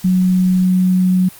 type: tone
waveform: sine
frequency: 184 Hz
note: F#3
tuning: 9 cents flat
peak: -10 dBFS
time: 0.04-1.29 s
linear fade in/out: 10 ms
effects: white hiss -39 dBFS RMS until 1.39 s + Opus 48 kbps